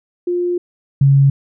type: tone pair in turn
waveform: sine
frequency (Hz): 353.1 / 138.32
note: F4 / C#3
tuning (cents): +19 / -3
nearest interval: octave + major third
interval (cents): 1622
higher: first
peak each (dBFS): -15 / -7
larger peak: second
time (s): 0.27-0.58 / 1.01-1.3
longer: first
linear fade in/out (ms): 5
effects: none